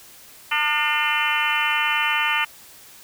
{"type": "harmonic tone with a mistuned harmonic", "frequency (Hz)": 300.8, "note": "D4", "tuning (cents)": 42, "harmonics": [3, 4, 5, 6, 7, 8, 9, 10], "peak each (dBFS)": [-27, -27, -27, -27, -27, -27, -27, -27], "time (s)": [0.51, 2.45], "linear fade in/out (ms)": 10, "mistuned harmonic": 5, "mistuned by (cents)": -72, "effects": ["white hiss -46 dBFS RMS until 3.03 s"]}